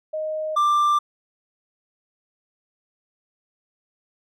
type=tone pair in turn; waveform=sine / triangle; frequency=622.3 / 1182.6 Hz; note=D#5 / D6; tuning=0 / +12 cents; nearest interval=major seventh; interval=1112 cents; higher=second; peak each=-24 / -14 dBFS; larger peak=second; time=0.13-0.56 / 0.56-0.99 s; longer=neither; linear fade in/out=10 ms; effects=none